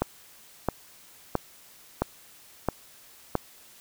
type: click train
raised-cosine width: 1 ms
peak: -9 dBFS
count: 6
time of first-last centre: 0.02-3.353 s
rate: 1.5 Hz
effects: white hiss -53 dBFS RMS until 3.8 s